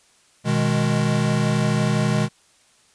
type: chord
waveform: square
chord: G# minor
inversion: first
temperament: equal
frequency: 123.47 / 155.56 / 207.7 Hz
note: B2 / D#3 / G#3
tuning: 0 / 0 / 0 cents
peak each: -23 dBFS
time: 0.44-2.29 s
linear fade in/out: 50 ms
effects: white hiss -57 dBFS RMS until 2.94 s + resampled to 22050 Hz